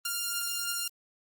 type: beating tone pair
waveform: 5% pulse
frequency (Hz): 1396.9 / 1400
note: F6 / F6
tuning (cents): 0 / +4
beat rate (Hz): 3.1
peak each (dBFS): -25 / -20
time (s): 0.05-0.88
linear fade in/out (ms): 5
effects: Opus 24 kbps